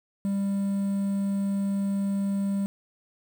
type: tone with quantisation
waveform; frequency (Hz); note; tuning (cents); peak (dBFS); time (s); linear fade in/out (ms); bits
triangle; 198; G3; +18; -22; 0.25-2.66; 0; 8
effects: none